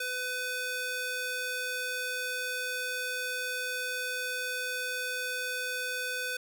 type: tone with high-pass filter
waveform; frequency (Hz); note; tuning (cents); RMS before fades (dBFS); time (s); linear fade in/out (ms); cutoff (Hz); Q
square; 502; B4; +28; -34; 0-6.37; 5; 1200; 1.1
effects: none